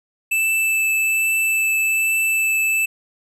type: tone with vibrato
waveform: square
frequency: 2637 Hz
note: E7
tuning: in tune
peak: -17 dBFS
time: 0.31-2.86 s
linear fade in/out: 10 ms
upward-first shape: triangle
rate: 1.2 Hz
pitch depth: 8 cents each way
effects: none